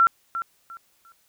sine tone with echo, 1358 Hz, F6, 49 cents flat, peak -13 dBFS, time 0-0.07 s, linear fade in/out 0 ms, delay 350 ms, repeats 3, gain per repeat -12 dB, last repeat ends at 1.12 s, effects white hiss -64 dBFS RMS until 1.28 s

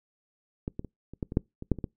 clicks, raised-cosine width 3 ms, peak -18 / -20 / -27 / -29 / -17 / -23 / -9 / -24 / -10 / -25 / -18 dBFS, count 11, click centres 0.679 / 0.794 / 0.847 / 1.136 / 1.228 / 1.321 / 1.371 / 1.624 / 1.717 / 1.787 / 1.842 s, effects noise-tail reverb RT60 0.2 s tail -26 dB re dry

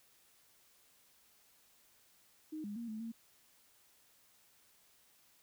sine tone with pitch steps, 310.7 / 205.7 / 233.6 / 217.5 / 228.2 Hz, D#4 / G#3 / A#3 / A3 / A#3, -2 / -16 / +4 / -20 / -37 cents, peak -40 dBFS, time 2.52-3.12 s, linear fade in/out 10 ms, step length 120 ms, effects white hiss -68 dBFS RMS until 5.42 s

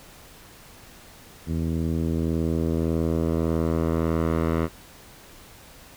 10% pulse tone with low-pass filter sweep, 81.7 Hz, E2, 15 cents flat, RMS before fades -24 dBFS, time 1.46-4.69 s, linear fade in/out 50 ms, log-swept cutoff 220 to 1700 Hz, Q 0.82, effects pink hiss -48 dBFS RMS until 5.96 s

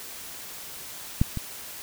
clicks, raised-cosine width 5 ms, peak -7 / -17 dBFS, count 2, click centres 1.215 / 1.373 s, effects white hiss -40 dBFS RMS until 1.82 s

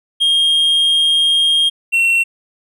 triangle tone pair in turn, 3231 / 2719 Hz, G#7 / F7, -48 / -47 cents, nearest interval minor third, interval 299 cents, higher first, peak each -9 dBFS, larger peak neither, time 0.2-1.7 / 1.92-2.24 s, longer first, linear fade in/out 20 ms, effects none

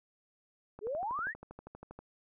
click train, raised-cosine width 1 ms, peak -33 dBFS, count 16, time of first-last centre 0.79-1.99 s, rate 12.5 Hz
sine exponential sweep, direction up, 392 to 1969 Hz, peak -33 dBFS, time 0.81-1.34 s, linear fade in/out 50 ms
effects none

